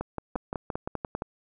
two click trains, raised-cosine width 1 ms, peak -17 / -16 dBFS, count 8 / 5, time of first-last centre 0.01-1.221 / 0.36-1.151 s, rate 5.78 / 5.06 Hz, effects none

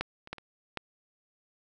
clicks, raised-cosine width 0.3 ms, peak -14 / -30 / -19 / -30 / -17 dBFS, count 5, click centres 0.01 / 0.274 / 0.33 / 0.383 / 0.773 s, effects none

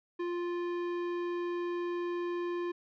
sine tone with tanh clipping, 349.2 Hz, F4, in tune, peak -34 dBFS, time 0.19-2.72 s, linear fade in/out 10 ms, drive 15 dB, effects none

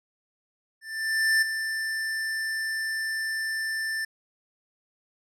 square tone with ADSR envelope, 1775 Hz, A6, 15 cents sharp, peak -19 dBFS, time 0.81-4.05 s, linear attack 610 ms, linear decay 10 ms, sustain -9 dB, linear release 6 ms, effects low-pass 11000 Hz 12 dB/octave

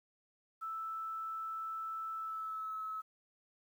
sine tone with pitch glide, 1318.5 to 1293.6 Hz, E6 to E6, 0 to -33 cents, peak -38 dBFS, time 0.61-3.02 s, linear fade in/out 20 ms, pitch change -33 cents, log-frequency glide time 2.15-2.82 s, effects 11-bit

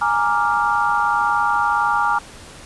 sine chord, Bb dominant seventh, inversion third, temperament equal, 830.6 / 932.3 / 1174.7 / 1396.9 Hz, Ab5 / Bb5 / D6 / F6, 0 / 0 / 0 / 0 cents, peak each -21 dBFS, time 0.01-2.19 s, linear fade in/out 10 ms, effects pink hiss -40 dBFS RMS until 2.65 s + resampled to 24000 Hz

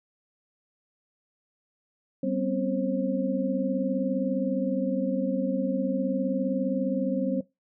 sine tone cluster, 193.8 / 249 / 268.6 / 534 Hz, G3 / B3 / C4 / C5, -20 / +14 / +46 / +35 cents, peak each -30 dBFS, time 2.23-7.41 s, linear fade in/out 5 ms, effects noise-tail reverb RT60 0.2 s tail -19 dB re dry

